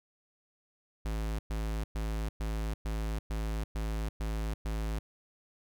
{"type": "tone bursts", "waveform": "square", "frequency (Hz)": 54, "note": "A1", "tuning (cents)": -32, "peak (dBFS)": -32, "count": 9, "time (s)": [1.05, 4.99], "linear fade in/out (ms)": 5, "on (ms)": 340, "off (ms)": 110, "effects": []}